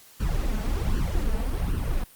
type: noise with flanger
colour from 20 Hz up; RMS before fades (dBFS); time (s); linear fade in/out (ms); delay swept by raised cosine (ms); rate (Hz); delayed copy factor
brown; -25; 0.2-2.04; 5; 0.67 to 4.67; 1.3; +0.75
effects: white hiss -52 dBFS RMS until 2.15 s + Opus 48 kbps